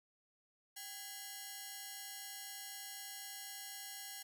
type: ring-modulated tone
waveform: 5% pulse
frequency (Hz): 1224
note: D#6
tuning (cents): -29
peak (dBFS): -31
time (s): 0.76-4.23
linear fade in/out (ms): 10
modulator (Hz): 432
effects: none